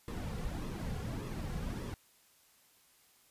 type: noise with flanger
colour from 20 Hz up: brown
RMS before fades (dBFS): -39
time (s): 0.08-1.94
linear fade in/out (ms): 0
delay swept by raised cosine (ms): 1.3 to 3.3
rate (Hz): 1.7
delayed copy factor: -0.6
effects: white hiss -66 dBFS RMS until 3.3 s + resampled to 32000 Hz